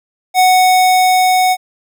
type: tone with level ramp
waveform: square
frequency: 740 Hz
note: F#5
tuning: in tune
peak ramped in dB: -7 to -10 dBFS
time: 0.34-1.57 s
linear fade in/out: 50 ms
effects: none